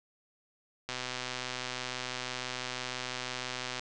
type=click train; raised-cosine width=0.2 ms; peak=-18 dBFS; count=367; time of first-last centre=0.89-3.795 s; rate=126 Hz; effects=resampled to 22050 Hz